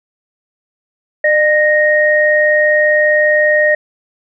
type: tone pair together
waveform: sine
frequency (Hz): 604.2 / 1864.7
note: D5 / A#6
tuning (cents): +49 / 0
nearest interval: octave + minor sixth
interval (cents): 1951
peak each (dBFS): -11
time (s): 1.24-3.75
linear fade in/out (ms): 5
effects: none